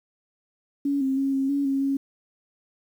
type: tone with pitch steps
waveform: sine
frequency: 281.6 / 266.8 / 272.8 / 270 / 281.6 / 272.4 / 274.7 Hz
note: C#4 / C4 / C#4 / C#4 / C#4 / C#4 / C#4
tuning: +27 / +34 / -28 / -45 / +27 / -30 / -16 cents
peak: -21 dBFS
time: 0.85-1.97 s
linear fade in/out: 5 ms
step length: 160 ms
effects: 9-bit